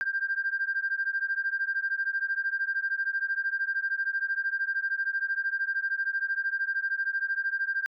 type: beating tone pair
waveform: sine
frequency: 1582 / 1595 Hz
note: G6 / G6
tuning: +15 / +30 cents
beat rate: 13 Hz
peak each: -29 dBFS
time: 0.01-7.86 s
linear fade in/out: 0 ms
effects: tanh soft clip ceiling -19 dBFS